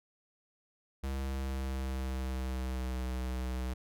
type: tone with pitch glide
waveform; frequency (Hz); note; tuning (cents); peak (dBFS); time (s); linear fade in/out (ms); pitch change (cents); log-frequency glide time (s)
square; 67.2 to 63.43; C2 to B1; +47 to +47; -34; 1.03-3.74; 10; -100; 1.16-3.04
effects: none